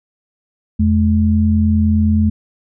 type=tone pair together; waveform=sine; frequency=84.5 / 214.2 Hz; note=E2 / A3; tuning=+43 / -46 cents; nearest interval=octave + major third; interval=1611 cents; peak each=-13 dBFS; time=0.79-2.3 s; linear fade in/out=10 ms; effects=none